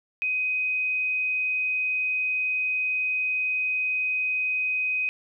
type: tone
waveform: sine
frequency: 2511 Hz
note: D#7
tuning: 15 cents sharp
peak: -23 dBFS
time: 0.22-5.09 s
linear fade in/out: 0 ms
effects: none